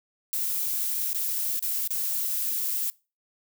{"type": "noise with dropouts", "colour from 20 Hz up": "violet", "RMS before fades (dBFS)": -28, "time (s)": [0.33, 2.9], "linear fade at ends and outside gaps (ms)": 0, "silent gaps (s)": [[1.131, 1.146], [1.593, 1.625], [1.875, 1.906]], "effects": ["noise-tail reverb RT60 0.3 s tail -23 dB re dry"]}